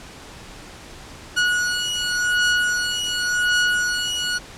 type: beating tone pair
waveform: sawtooth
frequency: 1457 / 1457.9 Hz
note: F#6 / F#6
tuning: -27 / -26 cents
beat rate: 0.9 Hz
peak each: -18 dBFS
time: 1.36-4.39 s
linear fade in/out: 20 ms
effects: pink hiss -40 dBFS RMS until 4.57 s + low-pass 8000 Hz 12 dB/octave